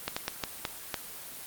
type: slowing click train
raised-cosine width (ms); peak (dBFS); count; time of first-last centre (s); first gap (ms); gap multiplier
0.2; -12; 6; 0.08-0.942; 85; 1.36
effects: white hiss -43 dBFS RMS until 1.46 s + Opus 24 kbps